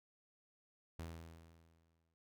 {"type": "tone with exponential decay", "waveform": "sawtooth", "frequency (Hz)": 82.41, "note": "E2", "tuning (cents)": 0, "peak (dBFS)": -40, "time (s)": [0.99, 2.14], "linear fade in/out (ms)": 0, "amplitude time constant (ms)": 250, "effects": []}